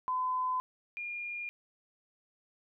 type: tone pair in turn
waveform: sine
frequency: 1016 / 2416 Hz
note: B5 / D7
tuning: +49 / +48 cents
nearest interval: octave + minor third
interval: 1499 cents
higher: second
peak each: -29 / -36 dBFS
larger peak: first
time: 0.08-0.6 / 0.97-1.49 s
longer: neither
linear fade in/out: 0 ms
effects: none

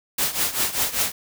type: noise with tremolo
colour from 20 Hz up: white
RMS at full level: -20 dBFS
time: 0.18-1.12 s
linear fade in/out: 5 ms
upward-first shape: triangle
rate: 5.1 Hz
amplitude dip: 85%
effects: none

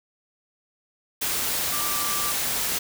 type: tone in noise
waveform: sine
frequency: 1174.7 Hz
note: D6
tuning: in tune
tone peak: -31 dBFS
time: 1.72-2.32 s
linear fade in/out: 10 ms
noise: white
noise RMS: -26 dBFS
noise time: 1.21-2.79 s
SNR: -8 dB
effects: none

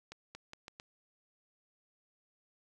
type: accelerating click train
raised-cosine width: 0.2 ms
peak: -29 dBFS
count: 5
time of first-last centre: 0.12-0.799 s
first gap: 230 ms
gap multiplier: 0.8
effects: none

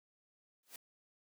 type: noise with exponential growth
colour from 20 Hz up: white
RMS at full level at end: -45 dBFS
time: 0.63-0.76 s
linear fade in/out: 2 ms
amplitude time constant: 27 ms
effects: high-pass 200 Hz 12 dB/octave

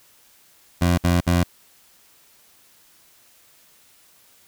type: tone bursts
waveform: 20% pulse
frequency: 87.4 Hz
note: F2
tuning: 2 cents sharp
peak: -11 dBFS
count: 3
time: 0.81-1.436 s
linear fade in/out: 10 ms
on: 170 ms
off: 58 ms
effects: white hiss -55 dBFS RMS until 4.47 s

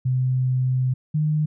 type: tone pair in turn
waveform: sine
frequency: 128.4 / 152.69 Hz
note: C3 / D#3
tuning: -32 / -32 cents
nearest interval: minor third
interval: 300 cents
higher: second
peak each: -18 dBFS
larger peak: neither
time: 0.05-0.94 / 1.14-1.46 s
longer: first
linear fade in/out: 10 ms
effects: none

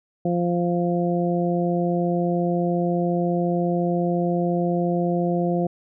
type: harmonic tone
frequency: 174.3 Hz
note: F3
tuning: 3 cents flat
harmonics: 1 / 2 / 3 / 4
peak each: -22 / -25 / -27 / -28 dBFS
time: 0.25-5.67 s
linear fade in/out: 5 ms
effects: none

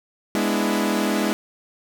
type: chord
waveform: sawtooth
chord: E dominant seventh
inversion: first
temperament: equal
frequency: 207.7 / 246.9 / 293.7 / 329.6 Hz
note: G#3 / B3 / D4 / E4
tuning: 0 / 0 / 0 / 0 cents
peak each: -19 / -23 / -23 / -22 dBFS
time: 0.35-1.33 s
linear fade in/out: 0 ms
effects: none

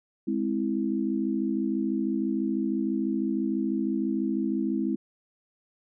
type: chord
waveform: sine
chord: Ab augmented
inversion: none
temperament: equal with one note detuned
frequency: 207.7 / 261.6 / 327.7 Hz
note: Ab3 / C4 / E4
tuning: 0 / 0 / -10 cents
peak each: -29 dBFS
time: 0.27-4.96 s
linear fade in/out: 10 ms
effects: none

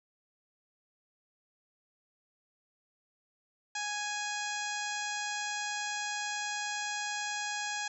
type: harmonic tone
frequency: 830.6 Hz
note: G#5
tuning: in tune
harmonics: 1 / 2 / 3 / 4 / 5 / 6 / 7 / 8 / 9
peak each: -39 / -38 / -42 / -44 / -46 / -46 / -47 / -43 / -46 dBFS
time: 3.75-7.88 s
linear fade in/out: 5 ms
effects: none

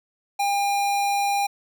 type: tone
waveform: square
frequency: 804 Hz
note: G5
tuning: 44 cents sharp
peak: -21 dBFS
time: 0.39-1.47 s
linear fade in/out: 10 ms
effects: none

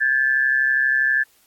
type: tone pair together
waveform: sine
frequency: 1600 / 1732.4 Hz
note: G6 / A6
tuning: +35 / -27 cents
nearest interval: minor second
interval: 138 cents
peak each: -21 / -17 dBFS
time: 0-1.24 s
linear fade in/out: 20 ms
effects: white hiss -58 dBFS RMS until 1.46 s + AAC 64 kbps

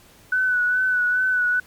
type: tone with vibrato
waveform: sine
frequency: 1491 Hz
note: F#6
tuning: 13 cents sharp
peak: -17 dBFS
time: 0.32-1.6 s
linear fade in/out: 5 ms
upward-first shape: sine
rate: 2.4 Hz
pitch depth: 31 cents each way
effects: pink hiss -51 dBFS RMS until 1.66 s + MP3 96 kbps

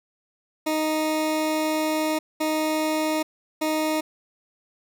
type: tone bursts at uneven times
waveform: 20% pulse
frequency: 311.1 Hz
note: D#4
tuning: in tune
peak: -17 dBFS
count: 3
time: 0.66-2.19 / 2.4-3.23 / 3.61-4.01 s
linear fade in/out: 10 ms
effects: none

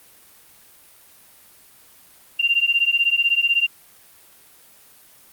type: beating tone pair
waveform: sine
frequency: 2772 / 2788 Hz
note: F7 / F7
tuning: -14 / -4 cents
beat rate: 16 Hz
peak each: -19 dBFS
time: 2.39-3.67 s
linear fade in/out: 10 ms
effects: white hiss -50 dBFS RMS until 5.32 s + Opus 32 kbps

